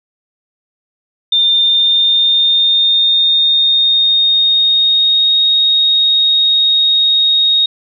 sine tone with pitch glide, 3606 to 3742 Hz, A7 to A#7, +42 to +6 cents, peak -8 dBFS, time 1.32-7.66 s, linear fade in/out 5 ms, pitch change +64 cents, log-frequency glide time 1.49-5.44 s, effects none

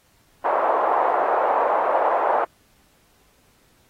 white band-pass noise, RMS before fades -20 dBFS, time 0.44-2.45 s, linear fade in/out 10 ms, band 520 to 980 Hz, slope 24 dB/octave, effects pink hiss -60 dBFS RMS until 3.89 s + AAC 48 kbps

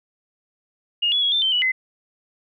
sine tone with pitch steps, 2850 / 3393 / 3330 / 3562 / 3105 / 2946 / 2044 Hz, F7 / G#7 / G#7 / A7 / G7 / F#7 / C7, +34 / +36 / +4 / +21 / -17 / -8 / -41 cents, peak -17 dBFS, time 1.02-1.72 s, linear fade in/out 10 ms, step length 100 ms, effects none

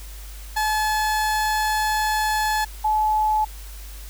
30% pulse / sine tone pair in turn, 859 / 859 Hz, A5 / A5, -42 / -42 cents, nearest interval unison, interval 0 cents, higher neither, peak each -17 dBFS, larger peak neither, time 0.56-2.65 / 2.84-3.45 s, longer first, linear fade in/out 10 ms, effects added 50 Hz sine -35 dBFS peak until 4.09 s + white hiss -44 dBFS RMS until 4.09 s

